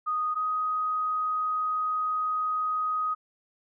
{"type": "tone pair in turn", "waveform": "sine", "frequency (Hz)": [1240, 1253], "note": ["D#6", "D#6"], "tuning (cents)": [-6, 12], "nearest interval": "unison", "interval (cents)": 18, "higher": "second", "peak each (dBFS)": -25, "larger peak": "neither", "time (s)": [[0.06, 0.35], [0.35, 3.15]], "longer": "second", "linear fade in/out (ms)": 20, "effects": []}